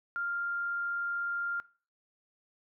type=tone with frequency modulation; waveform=sine; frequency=1396.9 Hz; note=F6; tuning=in tune; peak=-31 dBFS; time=0.16-1.6 s; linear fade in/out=0 ms; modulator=36.1 Hz; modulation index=0.21; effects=noise-tail reverb RT60 0.4 s tail -20 dB re dry